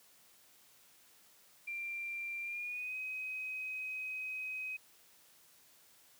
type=tone with pitch glide; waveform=sine; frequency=2370 to 2525 Hz; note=D7 to D#7; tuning=+15 to +25 cents; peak=-38 dBFS; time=1.67-4.77 s; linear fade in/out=10 ms; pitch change=+110 cents; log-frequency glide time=2.41-2.97 s; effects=white hiss -64 dBFS RMS until 6.19 s + high-pass 80 Hz 12 dB/octave